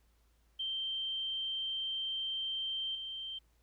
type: tone with level steps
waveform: sine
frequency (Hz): 3136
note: G7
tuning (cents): 0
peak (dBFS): -34 / -39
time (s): 0.59-3.39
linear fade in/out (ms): 10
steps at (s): 2.95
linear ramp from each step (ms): 2
effects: added 56 Hz sine -67 dBFS peak until 3.62 s + pink hiss -75 dBFS RMS until 3.62 s